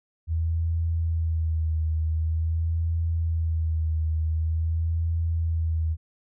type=tone with vibrato; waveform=sine; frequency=81 Hz; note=E2; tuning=30 cents flat; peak=-22 dBFS; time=0.27-5.97 s; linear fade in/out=50 ms; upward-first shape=sine; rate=0.46 Hz; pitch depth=38 cents each way; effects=none